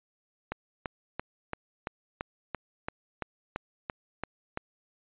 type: click train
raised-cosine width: 0.5 ms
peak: -17 dBFS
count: 13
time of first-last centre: 0.52-4.574 s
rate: 2.96 Hz
effects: resampled to 8000 Hz